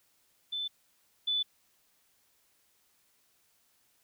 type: tone pair in turn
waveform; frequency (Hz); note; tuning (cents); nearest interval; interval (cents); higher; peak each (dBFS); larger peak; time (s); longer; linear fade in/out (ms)
sine; 3520 / 3488; A7 / A7; 0 / -16; unison; 16; first; -32 / -27; second; 0.52-0.68 / 1.27-1.43; neither; 10
effects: white hiss -70 dBFS RMS until 4.03 s